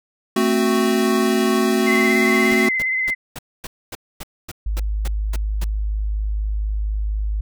square chord, F# diminished, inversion first, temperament equal with one note detuned, 221.5 / 261.6 / 370 Hz, A3 / C4 / F#4, +12 / 0 / 0 cents, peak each -20 / -22 / -20 dBFS, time 0.36-2.69 s, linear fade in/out 5 ms
sine tone with vibrato, 2056 Hz, C7, 31 cents flat, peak -18 dBFS, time 1.86-3.15 s, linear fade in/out 20 ms, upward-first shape triangle, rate 17 Hz, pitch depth 39 cents each way
pink noise bursts, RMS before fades -31 dBFS, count 12, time 2.51-5.644 s, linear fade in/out 5 ms, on 32 ms, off 250 ms
sine tone, 52.1 Hz, G#1, 6 cents sharp, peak -19 dBFS, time 4.66-7.41 s, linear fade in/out 5 ms
effects none

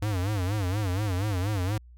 square tone with vibrato, 97.9 Hz, G2, 2 cents flat, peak -26 dBFS, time 0.02-1.78 s, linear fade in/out 5 ms, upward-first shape sine, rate 4.2 Hz, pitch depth 170 cents each way, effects added 60 Hz sine -47 dBFS peak until 1.97 s

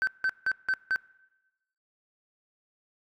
sine tone bursts, 1538 Hz, G6, 33 cents flat, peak -21 dBFS, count 5, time 0.02-0.96 s, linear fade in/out 0 ms, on 52 ms, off 170 ms, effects noise-tail reverb RT60 1.0 s tail -23 dB re dry + tanh soft clip ceiling -22 dBFS

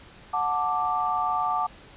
sine chord, D major, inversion first, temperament just, 734.2 / 881 / 1174.7 Hz, F#5 / A5 / D6, -14 / +2 / 0 cents, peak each -28 / -28 / -26 dBFS, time 0.33-1.67 s, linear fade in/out 10 ms, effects pink hiss -49 dBFS RMS until 1.96 s + resampled to 8000 Hz

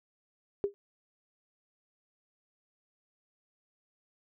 sine tone with exponential decay, 402.4 Hz, G4, 45 cents sharp, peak -22 dBFS, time 0.64-0.74 s, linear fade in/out 0 ms, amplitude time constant 21 ms, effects none

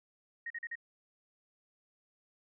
sine tone bursts, 1869 Hz, A#6, 4 cents sharp, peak -37 dBFS, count 4, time 0.46-0.755 s, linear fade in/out 5 ms, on 43 ms, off 41 ms, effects none

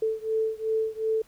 sine beating tone pair, 439.9 / 442.6 Hz, A4 / A4, 0 / +10 cents, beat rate 2.7 Hz, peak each -27 / -28 dBFS, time 0.02-1.22 s, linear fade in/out 5 ms, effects pink hiss -59 dBFS RMS until 1.27 s

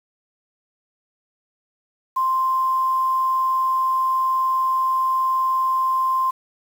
sine tone with quantisation, 1046.5 Hz, C6, in tune, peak -17 dBFS, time 2.16-6.31 s, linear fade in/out 10 ms, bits 7, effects none

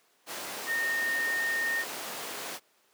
sine tone in noise, 1838 Hz, A#6, 25 cents flat, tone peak -27 dBFS, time 0.66-1.85 s, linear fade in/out 50 ms, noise pink, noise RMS -36 dBFS, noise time 0.26-2.6 s, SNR +6 dB, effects pink hiss -66 dBFS RMS until 2.93 s + high-pass 400 Hz 12 dB/octave

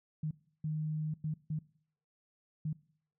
sine tone bursts at uneven times, 154.5 Hz, D#3, 12 cents flat, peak -32 dBFS, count 5, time 0.23-0.31 / 0.64-1.14 / 1.24-1.34 / 1.5-1.59 / 2.65-2.73 s, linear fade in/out 5 ms, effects noise-tail reverb RT60 0.6 s tail -21 dB re dry

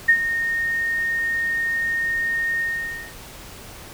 sine tone with ADSR envelope, 1844 Hz, A#6, 19 cents flat, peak -9 dBFS, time 0.08-3.14 s, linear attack 13 ms, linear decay 73 ms, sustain -11 dB, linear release 540 ms, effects pink hiss -40 dBFS RMS until 3.93 s

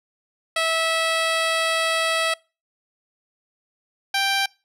10% pulse tone pair in turn, 652 / 785.7 Hz, E5 / G5, -19 / +4 cents, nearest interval minor third, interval 323 cents, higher second, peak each -11 dBFS, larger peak neither, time 0.56-2.34 / 4.14-4.46 s, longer first, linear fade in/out 5 ms, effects noise-tail reverb RT60 0.3 s tail -24 dB re dry + low-pass 10000 Hz 12 dB/octave

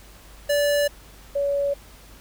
square / sine tone pair in turn, 580 / 565.1 Hz, D5 / C#5, -22 / +33 cents, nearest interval unison, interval 45 cents, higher first, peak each -19 / -20 dBFS, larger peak first, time 0.49-0.88 / 1.35-1.74 s, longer neither, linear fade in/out 10 ms, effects added 50 Hz sine -47 dBFS peak until 2.2 s + pink hiss -49 dBFS RMS until 2.2 s

